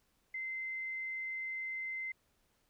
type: tone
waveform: sine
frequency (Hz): 2071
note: C7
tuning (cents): -18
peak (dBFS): -37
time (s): 0.34-2.12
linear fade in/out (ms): 5
effects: pink hiss -75 dBFS RMS until 2.69 s

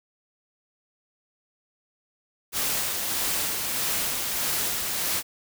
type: noise with tremolo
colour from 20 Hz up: white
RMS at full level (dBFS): -26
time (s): 2.52-5.23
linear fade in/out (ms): 50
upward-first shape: sine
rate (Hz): 1.6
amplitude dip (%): 30
effects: none

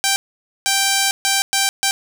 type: tone bursts at uneven times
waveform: 5% pulse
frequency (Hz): 784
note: G5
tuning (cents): 0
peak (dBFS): -3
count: 5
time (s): 0.04-0.16 / 0.66-1.11 / 1.25-1.42 / 1.53-1.69 / 1.83-1.91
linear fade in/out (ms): 0
effects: none

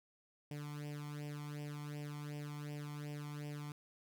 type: tone with flanger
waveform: sawtooth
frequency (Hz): 147.3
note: D3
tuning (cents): +6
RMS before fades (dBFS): -45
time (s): 0.51-3.72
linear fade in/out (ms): 2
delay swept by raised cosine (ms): 0.37 to 0.93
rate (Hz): 2.7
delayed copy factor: +0.8
effects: none

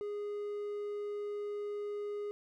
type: tone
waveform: triangle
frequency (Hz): 412.8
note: G#4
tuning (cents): -10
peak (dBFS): -34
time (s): 0.01-2.31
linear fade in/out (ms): 0
effects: none

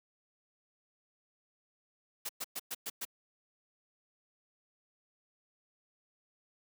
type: noise bursts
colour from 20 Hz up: white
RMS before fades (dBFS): -38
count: 6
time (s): 2.25-3.052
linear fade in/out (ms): 10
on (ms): 42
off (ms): 110
effects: high-pass 200 Hz 12 dB/octave

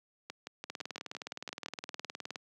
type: two click trains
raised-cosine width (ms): 0.2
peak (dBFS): -22 / -23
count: 33 / 9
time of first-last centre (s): 0.7-2.358 / 0.3-1.661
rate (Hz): 19.3 / 5.88
effects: high-pass 200 Hz 12 dB/octave

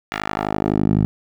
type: tone with band-pass filter sweep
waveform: 10% pulse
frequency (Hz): 51.91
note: G#1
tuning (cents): 0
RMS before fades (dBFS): -20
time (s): 0.12-1.05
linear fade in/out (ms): 0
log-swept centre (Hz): 2000 to 140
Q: 1.1
effects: none

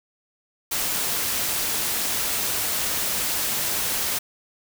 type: noise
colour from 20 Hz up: white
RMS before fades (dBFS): -25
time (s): 0.71-4.19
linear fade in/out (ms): 10
effects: none

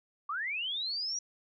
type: linear sweep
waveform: sine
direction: up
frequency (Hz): 1104 to 5820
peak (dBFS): -32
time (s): 0.29-1.19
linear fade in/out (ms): 5
effects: none

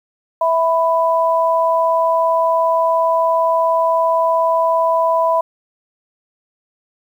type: tone pair together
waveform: sine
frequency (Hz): 656 / 993.2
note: E5 / B5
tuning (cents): -9 / +9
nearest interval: perfect fifth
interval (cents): 718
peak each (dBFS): -15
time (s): 0.41-5.41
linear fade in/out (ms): 5
effects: 8-bit

